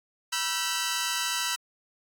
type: tone cluster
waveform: 10% pulse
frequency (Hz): 973 / 1332 / 1546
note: B5 / E6 / G6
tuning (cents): -26 / +18 / -24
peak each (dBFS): -23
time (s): 0.32-1.56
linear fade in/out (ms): 10
effects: AAC 64 kbps